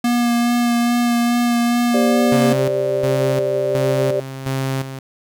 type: tone with vibrato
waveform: square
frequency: 238.7 Hz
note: A#3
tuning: 41 cents sharp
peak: -15 dBFS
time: 0.04-2.53 s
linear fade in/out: 5 ms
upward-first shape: sine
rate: 2.4 Hz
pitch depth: 14 cents each way
type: chord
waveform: sine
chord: G suspended fourth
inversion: none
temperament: equal with one note detuned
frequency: 394.7 / 523.3 / 587.3 Hz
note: G4 / C5 / D5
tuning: +12 / 0 / 0 cents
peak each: -21 / -24 / -19 dBFS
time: 1.94-4.2 s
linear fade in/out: 2 ms
type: tone with tremolo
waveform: sawtooth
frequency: 133.7 Hz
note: C3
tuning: 38 cents sharp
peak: -15 dBFS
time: 2.32-4.99 s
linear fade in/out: 2 ms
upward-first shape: square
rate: 1.4 Hz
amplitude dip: 65%
effects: none